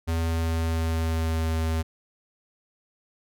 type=tone with pitch glide; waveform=square; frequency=82.41 to 80.67 Hz; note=E2 to E2; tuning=0 to -37 cents; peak=-24 dBFS; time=0.07-1.83 s; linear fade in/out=20 ms; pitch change=-37 cents; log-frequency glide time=0.17-1.59 s; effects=none